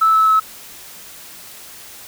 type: tone with pitch steps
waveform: sine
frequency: 1311 / 1302.7 / 1294.4 Hz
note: E6 / E6 / E6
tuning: -10 / -21 / -32 cents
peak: -9 dBFS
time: 0.01-0.4 s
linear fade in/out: 10 ms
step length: 130 ms
effects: tanh soft clip ceiling -5 dBFS + white hiss -38 dBFS RMS until 2.07 s